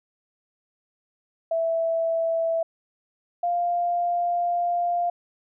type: tone pair in turn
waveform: sine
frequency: 659.3 / 698.5 Hz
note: E5 / F5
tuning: 0 / 0 cents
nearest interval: minor second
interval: 100 cents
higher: second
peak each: -21 dBFS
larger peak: neither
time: 1.51-2.63 / 3.43-5.1 s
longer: second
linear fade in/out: 5 ms
effects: none